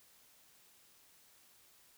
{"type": "silence", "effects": ["white hiss -65 dBFS RMS until 1.97 s"]}